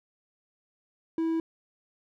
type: tone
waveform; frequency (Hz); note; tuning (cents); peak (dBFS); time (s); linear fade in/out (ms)
triangle; 326.4; E4; -17; -23; 1.18-1.4; 2
effects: none